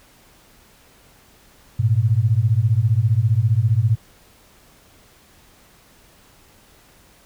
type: beating tone pair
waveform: sine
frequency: 103.83 / 118.83 Hz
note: G#2 / A#2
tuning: 0 / +34 cents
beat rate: 15 Hz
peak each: -17 dBFS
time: 1.79-3.96 s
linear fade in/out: 10 ms
effects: pink hiss -52 dBFS RMS until 7.25 s